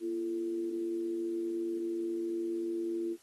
sine tone with amplitude modulation, 340.1 Hz, F4, 46 cents flat, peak -29 dBFS, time 0-3.17 s, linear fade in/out 50 ms, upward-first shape sine, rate 100 Hz, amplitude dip 55%, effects white hiss -63 dBFS RMS until 3.22 s + AAC 32 kbps

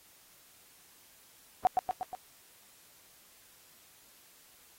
sine tone with echo, 740 Hz, F#5, in tune, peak -19 dBFS, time 1.65-1.67 s, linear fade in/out 0 ms, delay 120 ms, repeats 4, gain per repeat -4 dB, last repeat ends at 2.15 s, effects white hiss -60 dBFS RMS until 4.78 s + AAC 48 kbps

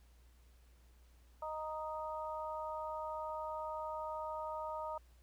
harmonic tone, 311.1 Hz, D#4, in tune, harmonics 2 / 3 / 4, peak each -43 / -42 / -46 dBFS, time 1.42-4.98 s, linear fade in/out 5 ms, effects added 60 Hz sine -61 dBFS peak until 5.22 s + pink hiss -72 dBFS RMS until 5.22 s

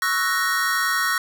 square chord, F# dominant seventh, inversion second, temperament equal, 1108.7 / 1318.5 / 1480 / 1864.7 Hz, C#6 / E6 / F#6 / A#6, 0 / 0 / 0 / 0 cents, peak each -28 / -27 / -26 / -24 dBFS, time 0.02-1.18 s, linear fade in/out 2 ms, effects none

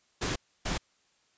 pink noise bursts at uneven times, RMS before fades -31 dBFS, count 2, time 0.21-0.36 / 0.65-0.78 s, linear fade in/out 10 ms, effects white hiss -69 dBFS RMS until 1.37 s + resampled to 16000 Hz

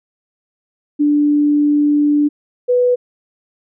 sine tone pair in turn, 293.7 / 493.9 Hz, D4 / B4, 0 / 0 cents, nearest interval major sixth, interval 900 cents, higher second, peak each -10 dBFS, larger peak neither, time 0.99-2.29 / 2.68-2.96 s, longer first, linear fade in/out 20 ms, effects none

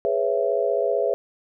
sine chord, C# minor seventh, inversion second, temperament just, 415.8 / 498.9 / 554.4 / 665.2 Hz, G#4 / B4 / C#5 / E5, +2 / +17 / 0 / +16 cents, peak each -25 dBFS, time 0.05-1.14 s, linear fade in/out 0 ms, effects none

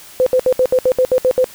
sine tone bursts, 510 Hz, C5, 44 cents flat, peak -9 dBFS, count 10, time 0.2-1.443 s, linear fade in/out 0 ms, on 64 ms, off 67 ms, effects white hiss -39 dBFS RMS until 1.54 s

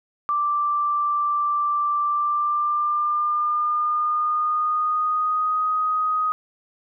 sine tone with pitch glide, 1174.7 to 1251.8 Hz, D6 to D#6, 0 to +10 cents, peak -19 dBFS, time 0.29-6.32 s, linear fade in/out 0 ms, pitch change +110 cents, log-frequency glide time 2.04-5.66 s, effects none

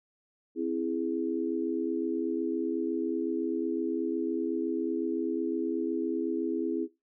sine chord, C augmented, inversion none, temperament equal, 261.6 / 329.6 / 415.3 Hz, C4 / E4 / G#4, 0 / 0 / 0 cents, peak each -33 / -30 / -34 dBFS, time 0.55-6.88 s, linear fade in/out 50 ms, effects noise-tail reverb RT60 0.2 s tail -17 dB re dry

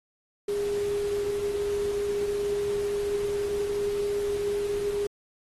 sine tone in noise, 407.6 Hz, G#4, 32 cents flat, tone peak -25 dBFS, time 0.48-5.07 s, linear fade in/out 5 ms, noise pink, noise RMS -42 dBFS, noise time 0.48-5.07 s, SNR +14 dB, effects AAC 32 kbps

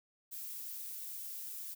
violet noise, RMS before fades -44 dBFS, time 0.31-1.75 s, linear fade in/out 20 ms, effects none

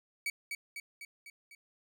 40% pulse tone with echo, 2271 Hz, C#7, 41 cents sharp, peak -31 dBFS, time 0.26-0.3 s, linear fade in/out 2 ms, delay 250 ms, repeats 5, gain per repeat -4 dB, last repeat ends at 1.55 s, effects none

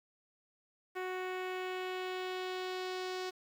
sawtooth tone with low-pass filter sweep, 369.6 Hz, F#4, 2 cents flat, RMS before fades -39 dBFS, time 0.95-3.31 s, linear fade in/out 20 ms, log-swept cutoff 2100 to 5100 Hz, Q 1.7, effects 10-bit

